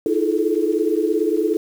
sine tone cluster, 314.8 / 344.2 / 422.8 / 440 Hz, D#4 / F4 / G#4 / A4, +20 / -25 / +31 / 0 cents, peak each -22 dBFS, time 0.06-1.57 s, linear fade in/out 2 ms, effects 7-bit

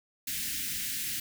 white band-stop noise, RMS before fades -34 dBFS, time 0.27-1.2 s, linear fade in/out 5 ms, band 310 to 1600 Hz, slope 48 dB/octave, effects none

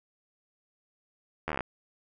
slowing click train, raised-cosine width 0.5 ms, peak -16 dBFS, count 10, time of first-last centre 1.48-1.607 s, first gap 12 ms, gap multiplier 1.04, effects none

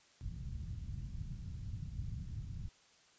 white low-pass noise, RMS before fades -43 dBFS, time 0.21-2.69 s, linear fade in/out 0 ms, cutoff 130 Hz, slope 24 dB/octave, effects white hiss -66 dBFS RMS until 3.18 s + resampled to 16000 Hz

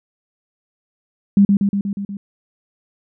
sine tone with echo, 200 Hz, G3, 35 cents sharp, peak -7 dBFS, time 1.37-1.45 s, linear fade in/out 2 ms, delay 120 ms, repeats 6, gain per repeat -3 dB, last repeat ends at 2.17 s, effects none

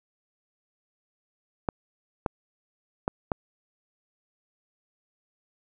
clicks, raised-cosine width 1 ms, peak -11 dBFS, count 4, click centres 1.688 / 2.262 / 3.079 / 3.318 s, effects none

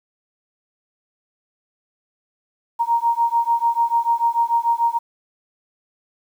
sine beating tone pair, 930 / 936.8 Hz, A#5 / A#5, -4 / +8 cents, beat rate 6.8 Hz, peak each -19 / -19 dBFS, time 2.79-4.99 s, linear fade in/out 20 ms, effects 8-bit

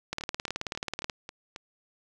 two click trains, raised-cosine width 0.2 ms, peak -14 / -22 dBFS, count 19 / 6, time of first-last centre 0.13-1.098 / 0.21-1.561 s, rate 18.6 / 3.7 Hz, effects none

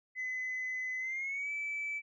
sine tone with pitch glide, 2023 to 2310 Hz, B6 to D7, +41 to -29 cents, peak -33 dBFS, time 0.15-2.02 s, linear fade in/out 50 ms, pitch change +230 cents, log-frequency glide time 0.99-1.51 s, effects tanh soft clip ceiling -31 dBFS

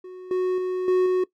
triangle tone with level steps, 367.9 Hz, F#4, 10 cents flat, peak -34 / -18 / -21 / -14 / -16 dBFS, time 0.04-1.24 s, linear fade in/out 5 ms, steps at 0.31 / 0.58 / 0.88 / 1.06 s, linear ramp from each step 2 ms, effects noise-tail reverb RT60 0.1 s tail -19 dB re dry

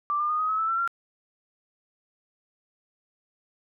sine tone with pitch steps, 1174.7 / 1201.5 / 1228.8 / 1256.8 / 1285.5 / 1314.8 / 1344.7 / 1375.3 Hz, D6 / D6 / D#6 / D#6 / E6 / E6 / E6 / F6, 0 / +39 / -22 / +17 / -44 / -5 / +34 / -27 cents, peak -23 dBFS, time 0.1-0.876 s, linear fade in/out 0 ms, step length 97 ms, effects none

